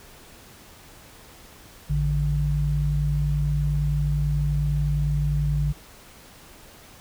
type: tone pair together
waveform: sine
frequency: 55.57 / 146.83 Hz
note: A1 / D3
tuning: +18 / 0 cents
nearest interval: octave + perfect fourth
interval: 1682 cents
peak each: -24 / -22 dBFS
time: 1.89-5.73 s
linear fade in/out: 20 ms
effects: pink hiss -48 dBFS RMS until 7 s